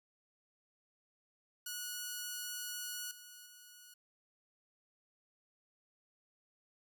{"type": "tone with level steps", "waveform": "5% pulse", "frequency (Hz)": 1462, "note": "F#6", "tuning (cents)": -21, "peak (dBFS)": [-29, -41, -44], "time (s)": [1.66, 3.94], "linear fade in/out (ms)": 5, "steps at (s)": [3.11, 3.46], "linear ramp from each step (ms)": 2, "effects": []}